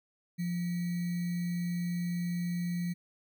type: tone with sample-and-hold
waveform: sine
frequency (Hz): 174.61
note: F3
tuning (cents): 0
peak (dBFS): -30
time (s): 0.38-2.94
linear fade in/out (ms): 20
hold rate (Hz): 2100
effects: none